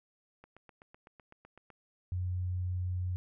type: click train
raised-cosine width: 0.5 ms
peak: -38 dBFS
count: 11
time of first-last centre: 0.44-1.703 s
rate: 7.92 Hz
type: tone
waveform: sine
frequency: 90.6 Hz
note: F#2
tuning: 36 cents flat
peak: -31 dBFS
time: 2.12-3.16 s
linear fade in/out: 0 ms
effects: none